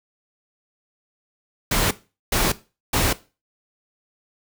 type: noise bursts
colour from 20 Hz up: pink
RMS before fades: -20 dBFS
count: 3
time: 1.71-3.13 s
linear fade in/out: 5 ms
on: 200 ms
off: 410 ms
effects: noise-tail reverb RT60 0.3 s tail -17 dB re dry